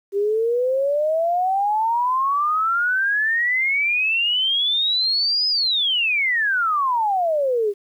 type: exponential two-way sweep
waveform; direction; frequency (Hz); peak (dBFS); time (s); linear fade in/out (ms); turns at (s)
sine; up then down; 392.4 to 5090 to 392.4; -17; 0.12-7.74; 50; 5.48
effects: 9-bit